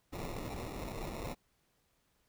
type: noise with sample-and-hold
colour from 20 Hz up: pink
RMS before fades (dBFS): -41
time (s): 0.12-1.35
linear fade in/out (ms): 20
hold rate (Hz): 1575
effects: pink hiss -75 dBFS RMS until 2.28 s